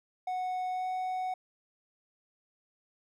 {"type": "tone with pitch glide", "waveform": "triangle", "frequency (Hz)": [737, 742.1], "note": ["F#5", "F#5"], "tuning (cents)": [-7, 5], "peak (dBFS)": -29, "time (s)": [0.27, 1.34], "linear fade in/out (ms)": 5, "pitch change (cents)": 12, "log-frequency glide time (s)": [0.71, 0.87], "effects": []}